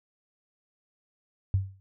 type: tone with exponential decay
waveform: sine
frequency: 96.3 Hz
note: G2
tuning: 30 cents flat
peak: -18 dBFS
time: 1.54-1.8 s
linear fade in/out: 0 ms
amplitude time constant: 55 ms
effects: none